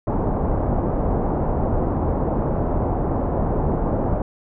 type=low-pass noise; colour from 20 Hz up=pink; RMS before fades=-21 dBFS; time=0.07-4.22 s; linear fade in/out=2 ms; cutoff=890 Hz; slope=24 dB/octave; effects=none